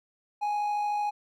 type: tone with amplitude modulation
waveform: triangle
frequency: 830.6 Hz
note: G#5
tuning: in tune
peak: -23 dBFS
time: 0.41-1.11 s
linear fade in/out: 20 ms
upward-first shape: sine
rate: 53.4 Hz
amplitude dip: 25%
effects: none